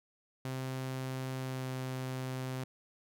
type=tone with pitch glide; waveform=sawtooth; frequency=130.81 to 129.76 Hz; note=C3 to C3; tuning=0 to -14 cents; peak=-32 dBFS; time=0.45-2.64 s; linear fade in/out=2 ms; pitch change=-14 cents; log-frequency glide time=1.36-1.68 s; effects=none